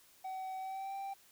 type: tone with pitch glide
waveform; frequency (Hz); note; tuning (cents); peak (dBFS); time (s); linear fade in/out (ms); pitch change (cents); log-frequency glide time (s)
triangle; 757 to 784.6; F#5 to G5; +39 to +1; -37; 0.24-1.14; 10; +62; 0.58-0.95
effects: white hiss -64 dBFS RMS until 1.31 s